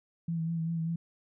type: tone with vibrato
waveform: sine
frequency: 164.9 Hz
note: E3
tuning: 1 cent sharp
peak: -29 dBFS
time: 0.28-0.96 s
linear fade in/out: 5 ms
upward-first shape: sine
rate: 5.1 Hz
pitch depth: 31 cents each way
effects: none